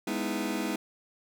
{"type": "chord", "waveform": "sawtooth", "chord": "E major seventh", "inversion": "first", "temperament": "just", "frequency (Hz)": [206, 247.2, 309, 329.6], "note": ["G#3", "B3", "D#4", "E4"], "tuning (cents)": [-14, 2, -12, 0], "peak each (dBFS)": [-30, -31, -30, -32], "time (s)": [0.07, 0.76], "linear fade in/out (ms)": 5, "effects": ["10-bit"]}